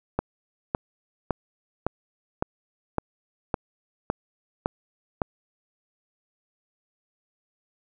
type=click train; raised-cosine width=1 ms; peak=-9 dBFS; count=10; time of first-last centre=0.19-5.218 s; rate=1.79 Hz; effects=none